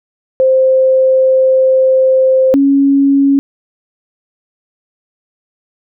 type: tone pair in turn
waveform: sine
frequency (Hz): 523.3 / 277.2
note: C5 / C#4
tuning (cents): 0 / 0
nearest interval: major seventh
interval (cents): 1100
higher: first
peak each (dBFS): -6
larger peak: neither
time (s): 0.4-2.54 / 2.54-3.39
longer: first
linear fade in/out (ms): 0
effects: none